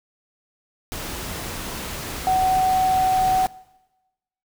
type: tone in noise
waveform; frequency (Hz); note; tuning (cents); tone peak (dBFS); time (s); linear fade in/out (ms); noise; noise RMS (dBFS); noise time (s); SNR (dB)
sine; 750; F#5; +23; -16; 2.27-3.46; 0; pink; -31; 0.92-3.47; +12
effects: noise-tail reverb RT60 1.0 s tail -21 dB re dry